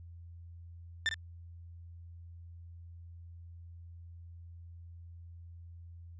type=tone with echo; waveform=30% pulse; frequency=1784 Hz; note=A6; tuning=23 cents sharp; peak=-25 dBFS; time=1.06-1.09 s; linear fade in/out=0 ms; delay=52 ms; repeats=1; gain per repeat=-7 dB; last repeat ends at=1.142 s; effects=added 85 Hz sine -47 dBFS peak until 6.19 s + resampled to 16000 Hz